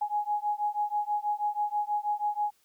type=beating tone pair; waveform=sine; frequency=830.6 / 836.8 Hz; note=G#5 / G#5; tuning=0 / +13 cents; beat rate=6.2 Hz; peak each=-30 dBFS; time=0.01-2.51 s; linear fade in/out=10 ms; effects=white hiss -68 dBFS RMS until 2.64 s